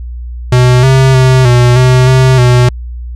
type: tone with pitch steps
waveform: square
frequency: 124.9 / 132.6 / 129.7 / 122.3 / 127.4 / 130.2 / 123.5 Hz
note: B2 / C3 / C3 / B2 / C3 / C3 / B2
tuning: +20 / +23 / -15 / -16 / -46 / -8 / 0 cents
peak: -4 dBFS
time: 0.52-2.69 s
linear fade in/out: 5 ms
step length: 310 ms
effects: added 60 Hz sine -19 dBFS peak until 3.15 s + low-pass 8000 Hz 12 dB/octave